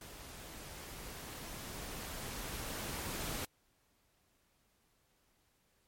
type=noise with level ramp; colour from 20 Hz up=pink; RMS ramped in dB=-51 to -39 dBFS; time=0.01-3.45 s; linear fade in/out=2 ms; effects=pink hiss -74 dBFS RMS until 5.87 s + MP3 64 kbps